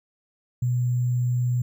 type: tone with sample-and-hold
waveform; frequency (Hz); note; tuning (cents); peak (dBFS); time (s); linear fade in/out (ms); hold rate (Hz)
sine; 123.47; B2; 0; -20; 0.62-1.62; 5; 7350
effects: none